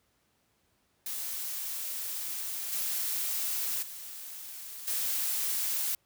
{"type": "noise with level steps", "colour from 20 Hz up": "blue", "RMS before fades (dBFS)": [-36, -32, -43, -31], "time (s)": [1.06, 5.95], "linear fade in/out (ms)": 2, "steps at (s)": [2.72, 3.82, 4.87], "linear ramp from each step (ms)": 10, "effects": ["pink hiss -72 dBFS RMS until 6.05 s", "high-pass 60 Hz 12 dB/octave"]}